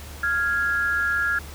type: tone pair together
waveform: sine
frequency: 1396.9 / 1661.2 Hz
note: F6 / G#6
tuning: 0 / 0 cents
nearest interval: minor third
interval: 300 cents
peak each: -23 / -23 dBFS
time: 0.23-1.39 s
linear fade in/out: 5 ms
effects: added 73 Hz sine -38 dBFS peak until 1.54 s + pink hiss -42 dBFS RMS until 1.54 s